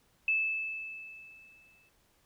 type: tone with exponential decay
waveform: sine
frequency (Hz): 2622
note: E7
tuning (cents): -10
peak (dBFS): -24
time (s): 0.28-1.89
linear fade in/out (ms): 2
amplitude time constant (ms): 350
effects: pink hiss -69 dBFS RMS until 2.25 s